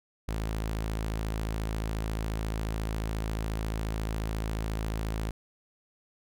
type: tone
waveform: sawtooth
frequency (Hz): 54.2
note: A1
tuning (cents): -25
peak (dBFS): -26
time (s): 0.28-5.31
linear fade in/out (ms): 5
effects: none